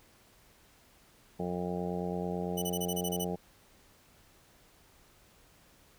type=harmonic tone; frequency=89 Hz; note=F2; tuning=33 cents sharp; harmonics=1 / 2 / 3 / 4 / 5 / 6 / 7 / 8 / 9; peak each=-47 / -35 / -47 / -41 / -38 / -46 / -43 / -46 / -43 dBFS; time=1.39-3.36 s; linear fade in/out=10 ms
type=tone bursts; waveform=10% pulse; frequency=2980 Hz; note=F#7; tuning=12 cents sharp; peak=-26 dBFS; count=9; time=2.57-3.246 s; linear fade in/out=10 ms; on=52 ms; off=26 ms
effects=pink hiss -62 dBFS RMS until 5.98 s